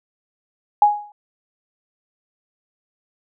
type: tone with exponential decay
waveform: sine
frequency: 830.6 Hz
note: G#5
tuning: in tune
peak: -6 dBFS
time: 0.82-1.12 s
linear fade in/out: 2 ms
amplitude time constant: 65 ms
effects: none